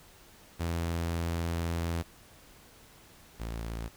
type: tone pair in turn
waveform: sawtooth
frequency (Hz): 84.1 / 56.35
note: E2 / A1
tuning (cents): +35 / +42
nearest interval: perfect fifth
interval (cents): 693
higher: first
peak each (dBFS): -26 / -31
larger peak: first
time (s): 0.59-2.03 / 3.39-3.89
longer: first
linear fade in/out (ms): 20
effects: pink hiss -56 dBFS RMS until 3.96 s